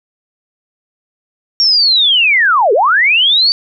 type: linear two-way sweep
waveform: sine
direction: down then up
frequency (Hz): 5588 to 385 to 4636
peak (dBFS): -7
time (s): 1.6-3.52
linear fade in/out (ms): 0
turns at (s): 2.73
effects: none